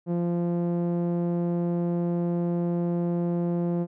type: tone with low-pass filter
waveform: sawtooth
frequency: 172.9 Hz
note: F3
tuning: 17 cents flat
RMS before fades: -26 dBFS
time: 0.06-3.87 s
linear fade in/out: 50 ms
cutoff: 510 Hz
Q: 0.93
effects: none